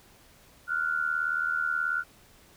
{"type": "tone pair together", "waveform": "sine", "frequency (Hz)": [1396.5, 1475], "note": ["F6", "F#6"], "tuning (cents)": [-1, -6], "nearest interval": "minor second", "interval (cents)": 95, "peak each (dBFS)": [-28, -29], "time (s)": [0.67, 2.04], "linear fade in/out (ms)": 50, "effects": ["pink hiss -57 dBFS RMS until 2.56 s"]}